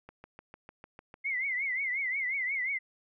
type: click train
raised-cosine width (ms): 0.5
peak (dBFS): -32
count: 8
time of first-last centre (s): 0.09-1.141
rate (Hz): 6.66
type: tone with vibrato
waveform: sine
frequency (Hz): 2100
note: C7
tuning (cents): +6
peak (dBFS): -29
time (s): 1.24-2.79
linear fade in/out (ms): 20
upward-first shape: triangle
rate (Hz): 5.6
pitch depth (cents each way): 140
effects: none